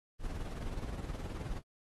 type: noise with tremolo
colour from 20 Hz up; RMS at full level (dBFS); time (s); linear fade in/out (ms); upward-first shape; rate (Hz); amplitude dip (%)
brown; -37; 0.19-1.62; 50; sine; 19; 55
effects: AAC 32 kbps